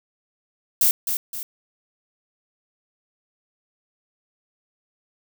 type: noise with echo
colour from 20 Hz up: violet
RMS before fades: -17 dBFS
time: 0.81-0.91 s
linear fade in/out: 2 ms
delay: 260 ms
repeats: 2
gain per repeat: -7 dB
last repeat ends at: 1.43 s
effects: none